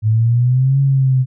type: exponential two-way sweep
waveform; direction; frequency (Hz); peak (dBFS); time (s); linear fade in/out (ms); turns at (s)
sine; up then down; 106.9 to 138.59 to 127.9; -10; 0.02-1.26; 50; 0.8
effects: none